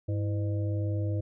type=harmonic tone with a mistuned harmonic; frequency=101.5 Hz; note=G#2; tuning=39 cents flat; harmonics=1 / 3 / 5 / 6; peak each=-27 / -37 / -41 / -43 dBFS; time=0.08-1.21 s; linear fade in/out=10 ms; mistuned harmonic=3; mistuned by=+110 cents; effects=none